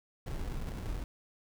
brown noise with sample-and-hold, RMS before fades -37 dBFS, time 0.26-1.04 s, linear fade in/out 5 ms, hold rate 1225 Hz, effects none

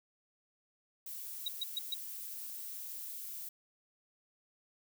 violet noise, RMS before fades -44 dBFS, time 1.06-3.49 s, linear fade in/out 5 ms
sine tone bursts, 3833 Hz, A#7, 47 cents sharp, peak -32 dBFS, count 4, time 1.46-1.942 s, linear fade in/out 5 ms, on 23 ms, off 130 ms
effects none

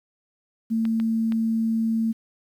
sine tone, 225 Hz, A3, 39 cents sharp, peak -20 dBFS, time 0.7-2.13 s, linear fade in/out 20 ms
clicks, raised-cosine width 0.3 ms, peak -22 dBFS, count 3, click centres 0.853 / 1 / 1.322 s
effects 9-bit

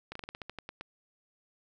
slowing click train, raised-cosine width 0.3 ms, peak -24 dBFS, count 11, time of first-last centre 0.12-0.81 s, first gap 34 ms, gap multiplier 1.15, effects none

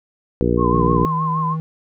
harmonic tone, 59.5 Hz, A#1, 36 cents sharp, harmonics 1 / 2 / 3 / 4 / 5 / 6 / 7 / 8, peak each -23 / -23 / -23 / -23 / -23 / -23 / -23 / -23 dBFS, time 0.41-1.05 s, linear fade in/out 0 ms
sine tone with vibrato, 1046.5 Hz, C6, in tune, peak -19 dBFS, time 0.57-1.57 s, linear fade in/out 50 ms, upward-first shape sine, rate 6.4 Hz, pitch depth 71 cents each way
triangle tone, 160 Hz, D#3, 49 cents sharp, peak -19 dBFS, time 0.74-1.6 s, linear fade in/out 0 ms
effects none

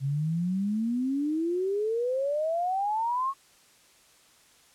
sine exponential sweep, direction up, 133.1 to 1110 Hz, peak -25 dBFS, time 0-3.34 s, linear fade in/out 50 ms, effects white hiss -59 dBFS RMS until 4.74 s + low-pass 10000 Hz 12 dB/octave

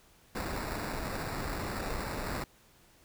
pink noise with sample-and-hold, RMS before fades -36 dBFS, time 0.35-2.44 s, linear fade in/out 2 ms, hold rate 3150 Hz, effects pink hiss -62 dBFS RMS until 3.04 s

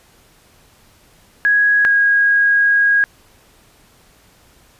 sine tone pair in turn, 1661.2 / 1641.2 Hz, G#6 / G#6, 0 / -21 cents, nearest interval unison, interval 21 cents, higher first, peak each -10 dBFS, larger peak neither, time 1.45-1.85 / 1.85-3.04 s, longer second, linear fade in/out 0 ms, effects pink hiss -51 dBFS RMS until 4.79 s + resampled to 32000 Hz

